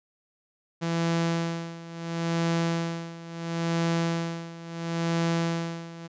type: tone with tremolo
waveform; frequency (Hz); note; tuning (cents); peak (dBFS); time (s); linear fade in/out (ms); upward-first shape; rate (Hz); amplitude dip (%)
sawtooth; 167.2; E3; +25; -19; 0.81-6.08; 20; sine; 0.73; 85
effects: resampled to 16000 Hz